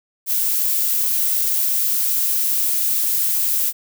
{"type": "noise", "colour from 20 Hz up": "violet", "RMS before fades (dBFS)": -19, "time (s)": [0.26, 3.73], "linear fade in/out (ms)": 50, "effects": []}